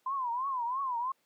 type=tone with vibrato; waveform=sine; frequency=1017 Hz; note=C6; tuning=50 cents flat; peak=-30 dBFS; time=0.06-1.12 s; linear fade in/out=5 ms; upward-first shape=triangle; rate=3 Hz; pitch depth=180 cents each way; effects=pink hiss -73 dBFS RMS until 1.25 s + high-pass 300 Hz 12 dB/octave